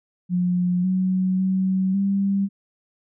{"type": "tone with pitch steps", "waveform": "sine", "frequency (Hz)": [178.8, 186.2, 188.7, 197.2], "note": ["F3", "F#3", "F#3", "G3"], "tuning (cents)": [41, 11, 34, 11], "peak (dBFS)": -18, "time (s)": [0.29, 2.49], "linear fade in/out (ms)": 50, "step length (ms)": 550, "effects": []}